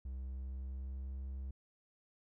triangle tone with pitch glide, 64.9 to 66.46 Hz, C2 to C2, -13 to +28 cents, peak -38 dBFS, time 0.05-1.51 s, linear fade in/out 5 ms, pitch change +41 cents, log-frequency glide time 0.17-1.18 s, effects none

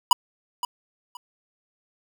square tone with echo, 980 Hz, B5, 14 cents flat, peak -12 dBFS, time 0.11-0.13 s, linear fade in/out 2 ms, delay 520 ms, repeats 2, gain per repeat -13 dB, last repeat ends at 1.17 s, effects none

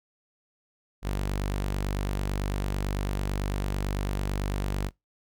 sawtooth tone, 49 Hz, G1, in tune, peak -23 dBFS, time 1.02-4.91 s, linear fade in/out 50 ms, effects noise-tail reverb RT60 0.2 s tail -25 dB re dry

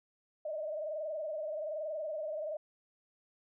sine tone with frequency modulation, 617 Hz, D#5, 15 cents flat, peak -35 dBFS, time 0.45-2.57 s, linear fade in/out 5 ms, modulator 21.2 Hz, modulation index 1.4, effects none

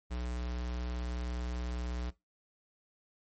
square tone, 60.7 Hz, B1, 29 cents flat, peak -35 dBFS, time 0.1-2.11 s, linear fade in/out 20 ms, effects noise-tail reverb RT60 0.2 s tail -19 dB re dry + MP3 32 kbps

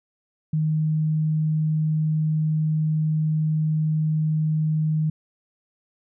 sine tone, 155.56 Hz, D#3, in tune, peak -19 dBFS, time 0.53-5.1 s, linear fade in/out 5 ms, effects none

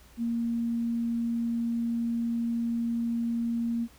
sine tone, 233.1 Hz, A#3, in tune, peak -26 dBFS, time 0.17-3.88 s, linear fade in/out 50 ms, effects added 60 Hz sine -57 dBFS peak until 3.98 s + pink hiss -57 dBFS RMS until 3.98 s

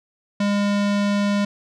square tone with low-pass filter, 203.1 Hz, G#3, 38 cents flat, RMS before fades -20 dBFS, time 0.4-1.45 s, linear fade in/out 5 ms, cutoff 5300 Hz, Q 0.87, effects none

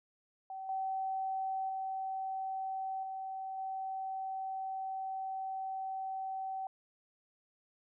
sine tone with level steps, 766 Hz, G5, 40 cents flat, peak -40 / -33 / -35 / -38 / -36 dBFS, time 0.5-6.67 s, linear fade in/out 2 ms, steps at 0.69 / 1.69 / 3.03 / 3.58 s, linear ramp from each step 2 ms, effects none

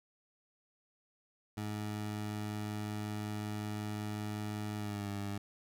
20% pulse tone with pitch glide, 105.4 to 101.11 Hz, G#2 to G#2, +26 to -46 cents, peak -32 dBFS, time 1.57-5.38 s, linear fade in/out 5 ms, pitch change -72 cents, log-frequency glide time 4.76-5.09 s, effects none

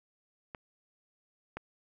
clicks, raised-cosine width 0.5 ms, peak -26 / -23 dBFS, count 2, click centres 0.548 / 1.57 s, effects none

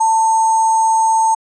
sine tone with sample-and-hold, 892 Hz, A5, 23 cents sharp, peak -10 dBFS, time 0-1.35 s, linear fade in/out 10 ms, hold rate 7350 Hz, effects resampled to 22050 Hz

